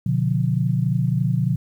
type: chord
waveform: sine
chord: B diminished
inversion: none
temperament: equal with one note detuned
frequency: 123.47 / 146.83 / 177.97 Hz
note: B2 / D3 / F3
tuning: 0 / 0 / +33 cents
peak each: -21 / -22 / -23 dBFS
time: 0.06-1.56 s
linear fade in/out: 5 ms
effects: 9-bit